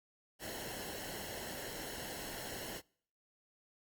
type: noise with comb filter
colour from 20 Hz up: pink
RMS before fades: -44 dBFS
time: 0.39-2.82 s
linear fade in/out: 50 ms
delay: 0.83 ms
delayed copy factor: -0.65
effects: noise-tail reverb RT60 0.6 s tail -26 dB re dry + Opus 48 kbps